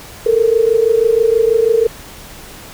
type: tone pair together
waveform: sine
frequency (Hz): 440 / 466.2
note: A4 / A#4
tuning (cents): 0 / 0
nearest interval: minor second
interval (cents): 100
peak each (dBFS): -12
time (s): 0.26-1.87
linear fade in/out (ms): 5
effects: pink hiss -35 dBFS RMS until 2.73 s